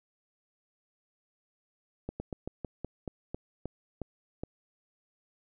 slowing click train, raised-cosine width 2 ms, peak -22 dBFS, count 11, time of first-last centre 2.09-4.435 s, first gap 110 ms, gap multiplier 1.16, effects none

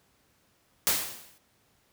white noise with exponential decay, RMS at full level -22 dBFS, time 0.87-1.38 s, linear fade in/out 0 ms, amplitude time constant 110 ms, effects pink hiss -67 dBFS RMS until 1.92 s + high-pass 60 Hz 12 dB/octave

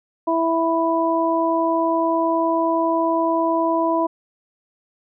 harmonic tone, 329.6 Hz, E4, in tune, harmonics 1 / 2 / 3, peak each -21 / -21 / -21 dBFS, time 0.27-4.07 s, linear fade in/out 10 ms, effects none

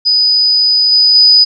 sine tone with level steps, 4978 Hz, D#8, in tune, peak -7 / -5 / -3 dBFS, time 0.05-1.45 s, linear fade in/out 20 ms, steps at 0.92 / 1.15 s, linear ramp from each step 2 ms, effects none

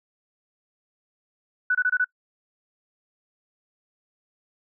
sine tone bursts, 1487 Hz, F#6, 8 cents sharp, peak -18 dBFS, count 5, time 1.7-2.045 s, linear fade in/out 5 ms, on 49 ms, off 25 ms, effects noise-tail reverb RT60 0.1 s tail -26 dB re dry

